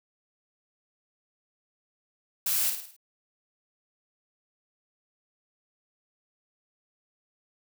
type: noise with echo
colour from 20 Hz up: blue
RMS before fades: -27 dBFS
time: 2.46-2.7 s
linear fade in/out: 5 ms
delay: 53 ms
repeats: 5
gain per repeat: -6 dB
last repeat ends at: 2.965 s
effects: none